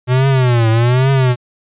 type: tone with vibrato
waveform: square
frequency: 123.47 Hz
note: B2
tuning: in tune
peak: -10 dBFS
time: 0.07-1.36 s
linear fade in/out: 50 ms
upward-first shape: triangle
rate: 1.2 Hz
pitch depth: 190 cents each way
effects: resampled to 8000 Hz